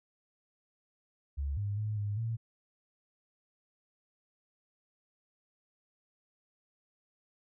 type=tone with pitch steps; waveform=sine; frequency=70.3 / 101.8 / 106.8 / 103 / 113.9 Hz; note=C#2 / G#2 / G#2 / G#2 / A#2; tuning=+25 / -34 / +49 / -14 / -40 cents; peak=-31 dBFS; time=1.37-2.37 s; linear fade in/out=20 ms; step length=200 ms; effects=none